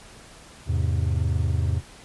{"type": "chord", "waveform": "triangle", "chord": "E augmented", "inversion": "none", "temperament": "equal", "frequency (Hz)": [82.41, 103.83, 130.81], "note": ["E2", "G#2", "B#2"], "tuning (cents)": [0, 0, 0], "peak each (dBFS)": [-21, -24, -26], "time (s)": [0.66, 1.82], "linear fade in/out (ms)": 50, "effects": ["pink hiss -47 dBFS RMS until 2.04 s", "resampled to 24000 Hz"]}